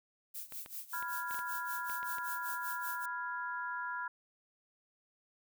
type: noise with tremolo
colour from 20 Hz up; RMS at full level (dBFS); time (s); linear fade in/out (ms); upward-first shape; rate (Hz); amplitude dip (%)
violet; -42; 0.34-3.06; 10; sine; 5.2; 85
type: clicks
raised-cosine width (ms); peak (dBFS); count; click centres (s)
0.3; -32; 9; 0.523 / 0.661 / 1.026 / 1.31 / 1.345 / 1.391 / 1.898 / 2.03 / 2.184
type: chord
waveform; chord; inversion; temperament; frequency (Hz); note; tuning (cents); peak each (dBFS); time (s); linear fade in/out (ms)
sine; F diminished; second; equal; 987.8 / 1396.9 / 1661.2; Cb6 / F6 / Ab6; 0 / 0 / 0; -40 / -40 / -43; 0.93-4.08; 5
effects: none